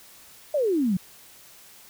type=exponential sweep; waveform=sine; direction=down; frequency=627 to 174.61 Hz; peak=-20 dBFS; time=0.54-0.97 s; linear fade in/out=5 ms; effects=white hiss -50 dBFS RMS until 1.89 s